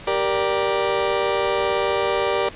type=chord; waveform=30% pulse; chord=G minor; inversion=none; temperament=just; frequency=392 / 470.4 / 588 Hz; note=G4 / Bb4 / D5; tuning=0 / +16 / +2 cents; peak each=-21 dBFS; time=0.07-2.49 s; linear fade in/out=5 ms; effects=pink hiss -39 dBFS RMS until 2.55 s + resampled to 8000 Hz